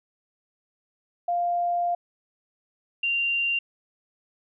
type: tone pair in turn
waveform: sine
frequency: 698.5 / 2775 Hz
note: F5 / F7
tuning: 0 / -12 cents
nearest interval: 2 octaves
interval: 2388 cents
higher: second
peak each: -22 dBFS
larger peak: neither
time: 1.28-1.95 / 3.03-3.59 s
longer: first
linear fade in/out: 5 ms
effects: none